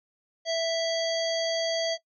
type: harmonic tone with a mistuned harmonic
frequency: 659.3 Hz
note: E5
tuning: in tune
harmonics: 1 / 3 / 5 / 7 / 9 / 10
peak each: -26 / -37 / -34 / -33 / -44 / -42 dBFS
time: 0.45-1.98 s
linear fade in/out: 50 ms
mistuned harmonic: 10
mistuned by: -48 cents
effects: noise-tail reverb RT60 0.1 s tail -20 dB re dry